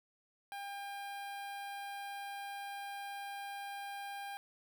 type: tone with notch filter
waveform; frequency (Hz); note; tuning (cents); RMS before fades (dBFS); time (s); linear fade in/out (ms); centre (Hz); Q
sawtooth; 801; G5; +37; -44; 0.52-4.37; 0; 6600; 1.1
effects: none